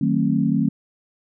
sine chord, D# diminished seventh, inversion none, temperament just, 155.56 / 186.68 / 224 / 268.8 Hz, D#3 / F#3 / A3 / C4, 0 / +16 / +31 / +47 cents, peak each -23 / -23 / -21 / -22 dBFS, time 0.01-0.69 s, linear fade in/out 5 ms, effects none

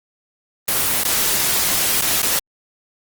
white noise with dropouts, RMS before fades -18 dBFS, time 0.68-2.39 s, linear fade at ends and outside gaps 2 ms, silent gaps 1.035-1.05 / 2.012-2.021 / 2.219-2.229 s, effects Opus 24 kbps

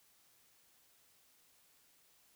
silence, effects white hiss -69 dBFS RMS until 2.35 s

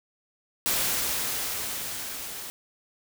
white noise with level ramp, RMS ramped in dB -25 to -38 dBFS, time 0.66-2.5 s, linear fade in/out 0 ms, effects none

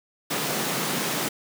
pink high-pass noise, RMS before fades -27 dBFS, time 0.3-1.29 s, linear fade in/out 10 ms, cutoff 140 Hz, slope 48 dB/octave, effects none

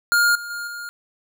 square tone with level steps, 1414 Hz, F6, 21 cents sharp, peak -15 / -31 / -28 / -31 dBFS, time 0.12-0.89 s, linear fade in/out 0 ms, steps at 0.35 / 0.5 / 0.67 s, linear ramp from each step 5 ms, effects none

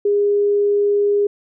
sine tone, 408.5 Hz, G#4, 29 cents flat, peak -13 dBFS, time 0.05-1.27 s, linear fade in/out 5 ms, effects none

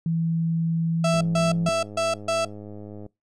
sine tone with pitch glide, 164.81 to 168.76 Hz, E3 to E3, 0 to +41 cents, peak -21 dBFS, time 0.06-1.69 s, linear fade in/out 2 ms, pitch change +41 cents, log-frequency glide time 0.89-1.55 s
35% pulse tone bursts, 662 Hz, E5, 7 cents sharp, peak -19 dBFS, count 5, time 1.04-2.45 s, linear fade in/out 5 ms, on 170 ms, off 140 ms
click train, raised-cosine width 2 ms, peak -27 dBFS, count 201, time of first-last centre 1.14-3.063 s, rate 104 Hz
effects noise-tail reverb RT60 0.2 s tail -23 dB re dry + resampled to 22050 Hz

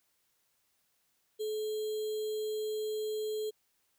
sine tone with sample-and-hold, 430 Hz, A4, 40 cents flat, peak -32 dBFS, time 1.39-3.51 s, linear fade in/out 20 ms, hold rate 3675 Hz, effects white hiss -75 dBFS RMS until 3.98 s

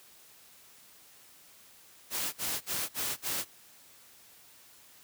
white noise bursts, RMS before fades -33 dBFS, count 5, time 2.1-3.45 s, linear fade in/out 50 ms, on 230 ms, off 50 ms, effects white hiss -57 dBFS RMS until 5.03 s + high-pass 60 Hz 12 dB/octave

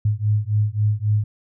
sine beating tone pair, 103.83 / 107.53 Hz, G#2 / A2, 0 / -39 cents, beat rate 3.7 Hz, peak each -20 dBFS, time 0.05-1.24 s, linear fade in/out 5 ms, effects none

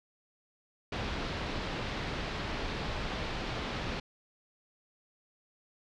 pink low-pass noise, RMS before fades -36 dBFS, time 0.92-4 s, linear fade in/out 5 ms, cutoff 4400 Hz, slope 24 dB/octave, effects none

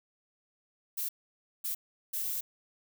violet noise bursts at uneven times, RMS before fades -34 dBFS, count 3, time 0.97-1.09 / 1.64-1.75 / 2.13-2.41 s, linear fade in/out 10 ms, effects none

